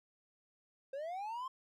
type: linear sweep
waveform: triangle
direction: up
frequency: 523.3 to 1065 Hz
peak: -37 dBFS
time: 0.93-1.48 s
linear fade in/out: 5 ms
effects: none